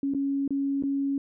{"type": "tone with dropouts", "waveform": "sine", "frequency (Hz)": 277.1, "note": "C#4", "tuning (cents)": -1, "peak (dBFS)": -24, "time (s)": [0.03, 1.18], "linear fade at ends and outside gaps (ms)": 2, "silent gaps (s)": [[0.138, 0.147], [0.478, 0.506], [0.825, 0.836]], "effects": []}